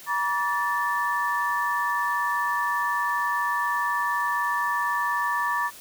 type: tone cluster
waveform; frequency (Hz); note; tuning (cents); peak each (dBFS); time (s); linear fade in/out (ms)
sine; 959 / 1151 / 1762; A#5 / D6 / A6; +49 / -35 / +2; -27; 0.06-5.71; 50
effects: white hiss -45 dBFS RMS until 5.8 s